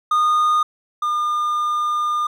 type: tone pair in turn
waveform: triangle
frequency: 1226 / 1209.1 Hz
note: D#6 / D#6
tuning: -26 / -50 cents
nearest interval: unison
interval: 24 cents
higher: first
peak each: -12 / -16 dBFS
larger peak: first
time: 0.11-0.63 / 1.02-2.27 s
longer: second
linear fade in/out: 5 ms
effects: none